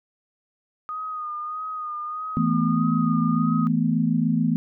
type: tone with vibrato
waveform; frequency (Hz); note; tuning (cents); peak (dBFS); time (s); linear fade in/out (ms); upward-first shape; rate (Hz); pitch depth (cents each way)
sine; 1236; D#6; -12; -28; 0.89-3.67; 0; sine; 1.6; 39
type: chord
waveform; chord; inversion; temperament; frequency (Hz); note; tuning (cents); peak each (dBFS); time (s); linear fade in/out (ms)
sine; E suspended fourth; none; equal with one note detuned; 163.68 / 220 / 246.9; E3 / A3 / B3; -12 / 0 / 0; -23; 2.37-4.56; 0
effects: none